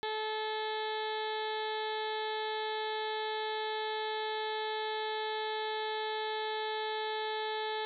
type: harmonic tone with a mistuned harmonic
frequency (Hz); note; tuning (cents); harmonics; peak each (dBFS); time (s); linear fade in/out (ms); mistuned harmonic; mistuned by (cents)
433.1; A4; -27; 1 / 2 / 3 / 4 / 5 / 6 / 7 / 8 / 9 / 10; -37 / -37 / -49 / -43 / -48 / -52 / -48 / -45 / -46 / -54; 0.03-7.85; 0; 7; +50
effects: none

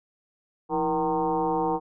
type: tone with frequency modulation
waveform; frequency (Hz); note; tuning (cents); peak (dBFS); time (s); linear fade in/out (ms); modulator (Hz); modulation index
sine; 622; D#5; -1; -22; 0.69-1.8; 50; 149; 2.5
effects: none

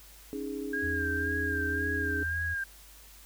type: chord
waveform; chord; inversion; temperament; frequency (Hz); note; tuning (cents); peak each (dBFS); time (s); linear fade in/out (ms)
sine; C# suspended second; none; equal; 277.2 / 311.1 / 415.3; C#4 / D#4 / G#4; 0 / 0 / 0; -37 / -39 / -37; 0.33-2.23; 0
type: tone with vibrato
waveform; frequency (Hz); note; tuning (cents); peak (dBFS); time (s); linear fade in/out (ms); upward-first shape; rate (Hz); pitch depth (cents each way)
sine; 1609; G6; +45; -30; 0.73-2.64; 5; sine; 1.9; 48
type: tone with pitch glide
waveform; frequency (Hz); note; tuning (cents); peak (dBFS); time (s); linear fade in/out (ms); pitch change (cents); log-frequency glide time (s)
sine; 82.41 to 81.75; E2 to E2; 0 to -14; -34; 0.82-2.55; 20; -14; 1.1-1.4
effects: added 50 Hz sine -54 dBFS peak until 3.25 s + white hiss -54 dBFS RMS until 3.25 s

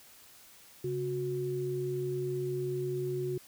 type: tone pair together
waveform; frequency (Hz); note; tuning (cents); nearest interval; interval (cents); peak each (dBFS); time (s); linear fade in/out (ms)
sine; 136.81 / 365.5; C#3 / F#4; -22 / -21; octave + perfect fourth; 1701; -36 / -32; 0.84-3.38; 5
effects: white hiss -56 dBFS RMS until 3.47 s

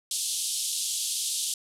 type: band-pass noise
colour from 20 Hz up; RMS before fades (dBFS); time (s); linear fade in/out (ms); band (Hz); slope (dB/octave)
white; -30; 0.11-1.54; 2; 3100 to 11000; 48
effects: none

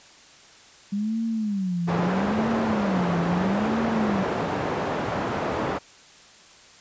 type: tone with vibrato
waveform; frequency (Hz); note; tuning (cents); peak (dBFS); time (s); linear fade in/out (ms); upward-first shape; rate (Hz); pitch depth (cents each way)
sine; 197; G3; +9; -23; 0.92-4.24; 10; sine; 0.77; 250
type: band-pass noise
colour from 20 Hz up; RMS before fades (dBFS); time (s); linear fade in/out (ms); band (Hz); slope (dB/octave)
white; -27; 1.87-5.79; 20; 100 to 860; 12
effects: white hiss -50 dBFS RMS until 6.8 s + resampled to 16000 Hz

